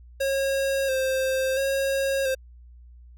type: tone with vibrato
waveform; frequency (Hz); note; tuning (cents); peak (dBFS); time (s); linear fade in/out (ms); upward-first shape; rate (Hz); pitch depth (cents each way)
square; 535; C5; +38; -23; 0.2-2.35; 10; square; 0.73; 28
effects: added 60 Hz sine -45 dBFS peak until 3.17 s